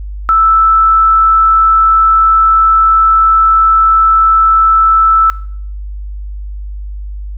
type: tone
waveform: sine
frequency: 1318.5 Hz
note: E6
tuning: in tune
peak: -5 dBFS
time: 0.29-5.3 s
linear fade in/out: 0 ms
effects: noise-tail reverb RT60 0.6 s tail -21 dB re dry + added 50 Hz sine -20 dBFS peak until 7.37 s